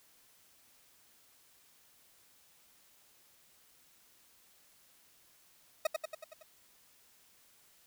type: tone with echo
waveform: 40% pulse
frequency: 631 Hz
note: D#5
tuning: 24 cents sharp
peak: -26 dBFS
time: 5.85-5.87 s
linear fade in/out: 5 ms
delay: 93 ms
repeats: 6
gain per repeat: -4 dB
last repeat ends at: 6.428 s
effects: white hiss -65 dBFS RMS until 7.86 s